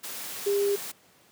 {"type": "tone in noise", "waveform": "sine", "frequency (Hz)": 402.9, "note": "G4", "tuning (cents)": 48, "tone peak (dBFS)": -22, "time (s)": [0.46, 0.76], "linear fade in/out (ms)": 10, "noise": "white", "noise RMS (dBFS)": -37, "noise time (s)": [0.03, 0.92], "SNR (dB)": 12, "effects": ["pink hiss -59 dBFS RMS until 1.31 s", "high-pass 150 Hz 12 dB/octave"]}